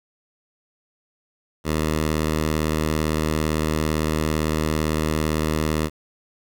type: tone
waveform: 10% pulse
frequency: 77.78 Hz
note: D#2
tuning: in tune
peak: -12 dBFS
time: 1.64-5.9 s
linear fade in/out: 50 ms
effects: 8-bit